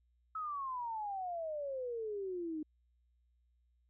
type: exponential sweep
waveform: sine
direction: down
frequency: 1303 to 301.8 Hz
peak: -37 dBFS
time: 0.35-2.63 s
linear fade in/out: 5 ms
effects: added 60 Hz sine -70 dBFS peak until 3.89 s